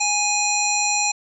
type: harmonic tone with a mistuned harmonic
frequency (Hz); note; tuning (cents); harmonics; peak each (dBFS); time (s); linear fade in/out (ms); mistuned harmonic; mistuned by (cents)
830; G#5; -1; 1 / 3 / 5 / 7 / 9; -24 / -24 / -27 / -26 / -23; 0-1.12; 10; 9; -41
effects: none